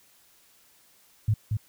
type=tone with echo; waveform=sine; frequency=107.2 Hz; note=A2; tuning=45 cents flat; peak=-19 dBFS; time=1.28-1.34 s; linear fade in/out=5 ms; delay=230 ms; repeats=1; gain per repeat=-4 dB; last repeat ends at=1.57 s; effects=white hiss -60 dBFS RMS until 1.68 s